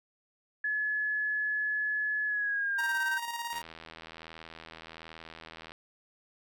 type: tone with pitch glide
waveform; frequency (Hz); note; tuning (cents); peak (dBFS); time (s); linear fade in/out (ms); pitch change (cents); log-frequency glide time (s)
sine; 1707 to 1556.3; G#6 to G6; +47 to -13; -28; 0.64-3.18; 5; -160; 2.26-2.99
type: tone with tremolo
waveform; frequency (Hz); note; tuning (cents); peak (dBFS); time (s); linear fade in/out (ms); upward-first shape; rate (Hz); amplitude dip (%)
sawtooth; 939; A#5; +12; -29; 2.78-3.62; 10; square; 18; 45
type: click train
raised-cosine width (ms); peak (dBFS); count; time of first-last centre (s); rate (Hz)
0.3; -29; 179; 3.53-5.719; 81.3
effects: none